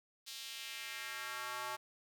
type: tone with high-pass filter sweep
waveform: square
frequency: 124.2 Hz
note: B2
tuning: 10 cents sharp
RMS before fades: -44 dBFS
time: 0.26-1.77 s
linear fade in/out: 20 ms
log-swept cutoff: 4000 to 910 Hz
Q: 1.7
effects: none